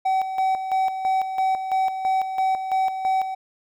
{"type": "tone with tremolo", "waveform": "triangle", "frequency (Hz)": 761, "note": "F#5", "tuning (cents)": 48, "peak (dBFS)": -16, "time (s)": [0.05, 3.35], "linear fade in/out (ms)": 10, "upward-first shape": "square", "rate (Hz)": 3, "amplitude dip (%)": 60, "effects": []}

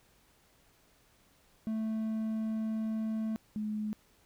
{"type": "tone pair in turn", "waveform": ["triangle", "sine"], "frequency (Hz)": [220, 213], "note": ["A3", "G#3"], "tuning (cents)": [0, 44], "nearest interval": "minor second", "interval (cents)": 56, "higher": "first", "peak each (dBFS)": [-29, -32], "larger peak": "first", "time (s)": [[1.67, 3.36], [3.56, 3.93]], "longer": "first", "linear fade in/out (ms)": 0, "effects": ["pink hiss -66 dBFS RMS until 4.25 s"]}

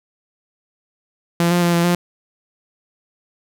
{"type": "tone with pitch steps", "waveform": "sawtooth", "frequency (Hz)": [170.9, 175.5, 172.6, 170.6, 175.3], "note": ["F3", "F3", "F3", "F3", "F3"], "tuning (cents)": [-37, 9, -20, -40, 7], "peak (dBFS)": -10, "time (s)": [1.4, 1.95], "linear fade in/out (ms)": 2, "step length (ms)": 110, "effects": []}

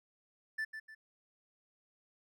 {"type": "tone with echo", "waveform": "triangle", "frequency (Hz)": 1760, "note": "A6", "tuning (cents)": 0, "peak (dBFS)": -32, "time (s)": [0.58, 0.65], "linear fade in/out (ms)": 10, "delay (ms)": 150, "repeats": 2, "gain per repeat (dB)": -8, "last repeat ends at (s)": 0.95, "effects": []}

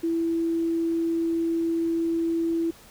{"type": "tone", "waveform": "sine", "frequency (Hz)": 331.7, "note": "E4", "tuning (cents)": 11, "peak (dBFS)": -22, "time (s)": [0.03, 2.71], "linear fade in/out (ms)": 10, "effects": ["pink hiss -50 dBFS RMS until 2.9 s"]}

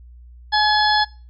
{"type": "harmonic tone with a mistuned harmonic", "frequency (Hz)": 848, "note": "G#5", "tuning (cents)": 36, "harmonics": [1, 2, 4, 5, 6], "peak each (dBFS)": [-17, -20, -23, -24, -25], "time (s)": [0.52, 1.05], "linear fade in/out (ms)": 20, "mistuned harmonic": 6, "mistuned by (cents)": 21, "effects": ["noise-tail reverb RT60 0.4 s tail -24 dB re dry", "added 60 Hz sine -40 dBFS peak until 1.29 s"]}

